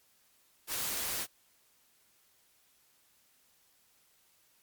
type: noise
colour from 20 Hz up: white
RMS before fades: -35 dBFS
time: 0.67-1.27 s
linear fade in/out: 50 ms
effects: white hiss -68 dBFS RMS until 4.62 s + MP3 96 kbps